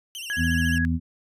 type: tone with vibrato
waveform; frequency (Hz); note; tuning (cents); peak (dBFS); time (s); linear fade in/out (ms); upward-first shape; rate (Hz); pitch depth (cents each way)
sawtooth; 2915; F#7; -26; -30; 0.15-0.78; 0; sine; 14; 130
type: tone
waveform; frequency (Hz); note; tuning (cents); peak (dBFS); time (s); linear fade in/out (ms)
sine; 1665; G#6; +4; -25; 0.3-0.85; 0
type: harmonic tone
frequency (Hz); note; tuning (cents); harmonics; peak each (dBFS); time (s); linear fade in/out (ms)
82.41; E2; 0; 1 / 2 / 3; -24 / -27 / -25; 0.36-1; 50
effects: resampled to 32000 Hz